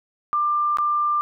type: tone with dropouts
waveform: sine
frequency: 1190 Hz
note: D6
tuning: 22 cents sharp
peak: -18 dBFS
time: 0.33-1.21 s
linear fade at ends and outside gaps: 0 ms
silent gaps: 0.771-0.785 s
effects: none